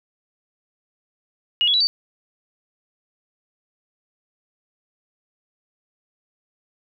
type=tone with pitch steps; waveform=sine; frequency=2879 / 3365 / 3933 / 4597 Hz; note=F#7 / G#7 / B7 / D8; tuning=-48 / +22 / -8 / -38 cents; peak=-15 dBFS; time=1.61-1.87 s; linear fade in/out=0 ms; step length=65 ms; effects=none